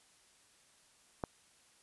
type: click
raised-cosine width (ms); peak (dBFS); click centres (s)
1; -21; 1.238
effects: white hiss -66 dBFS RMS until 1.82 s + resampled to 24000 Hz